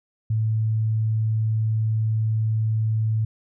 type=tone; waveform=sine; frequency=110 Hz; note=A2; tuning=in tune; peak=-19 dBFS; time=0.3-3.25 s; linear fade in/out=5 ms; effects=none